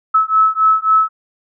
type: beating tone pair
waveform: sine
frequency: 1297 / 1300.7 Hz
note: E6 / E6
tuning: -28 / -24 cents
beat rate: 3.7 Hz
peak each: -13 dBFS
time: 0.14-1.09 s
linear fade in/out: 10 ms
effects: none